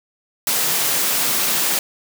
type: high-pass noise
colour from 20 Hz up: white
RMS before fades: -19 dBFS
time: 0.47-1.79 s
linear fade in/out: 2 ms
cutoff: 130 Hz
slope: 96 dB/octave
effects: none